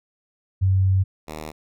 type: tone pair in turn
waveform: sine / 5% pulse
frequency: 95.1 / 77.49 Hz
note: F#2 / D#2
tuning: +48 / -7 cents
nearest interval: major third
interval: 355 cents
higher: first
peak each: -15 / -21 dBFS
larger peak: first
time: 0.61-1.04 / 1.27-1.52 s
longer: first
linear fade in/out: 20 ms
effects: none